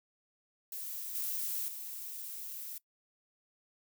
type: noise with level steps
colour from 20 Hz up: violet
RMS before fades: -41 / -36 / -43 dBFS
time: 0.72-2.78 s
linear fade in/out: 2 ms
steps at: 1.15 / 1.68 s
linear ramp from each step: 2 ms
effects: noise-tail reverb RT60 0.1 s tail -21 dB re dry